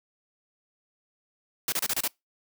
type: noise bursts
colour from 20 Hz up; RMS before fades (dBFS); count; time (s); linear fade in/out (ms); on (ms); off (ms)
white; -27; 6; 1.68-2.077; 2; 42; 29
effects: noise-tail reverb RT60 0.2 s tail -26 dB re dry + high-pass 100 Hz 12 dB/octave